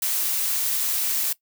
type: noise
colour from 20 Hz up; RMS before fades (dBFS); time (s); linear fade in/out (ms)
blue; -24; 0.02-1.33; 5
effects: noise-tail reverb RT60 0.1 s tail -19 dB re dry